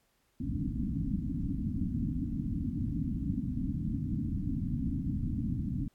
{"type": "low-pass noise", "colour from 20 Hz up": "white", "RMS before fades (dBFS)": -33, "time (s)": [0.4, 5.88], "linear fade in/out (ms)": 5, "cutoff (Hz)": 290, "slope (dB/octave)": 96, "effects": ["pink hiss -73 dBFS RMS until 5.94 s", "AAC 64 kbps"]}